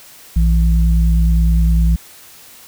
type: tone pair together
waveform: sine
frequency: 58.65 / 166.3 Hz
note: A#1 / E3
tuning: +11 / +16 cents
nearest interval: octave + tritone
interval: 1805 cents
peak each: -10 / -17 dBFS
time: 0.36-1.96 s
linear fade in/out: 5 ms
effects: white hiss -41 dBFS RMS until 2.67 s